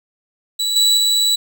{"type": "tone with level steps", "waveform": "35% pulse", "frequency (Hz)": 3935, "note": "B7", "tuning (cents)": -7, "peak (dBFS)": [-15, -9, -11], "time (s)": [0.59, 1.36], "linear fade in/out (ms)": 10, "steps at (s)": [0.76, 0.97], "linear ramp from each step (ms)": 2, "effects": []}